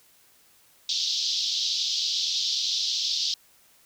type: band-pass noise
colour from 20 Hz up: pink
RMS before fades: -27 dBFS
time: 0.89-3.34 s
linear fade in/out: 2 ms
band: 3400 to 5600 Hz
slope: 48 dB/octave
effects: white hiss -59 dBFS RMS until 3.85 s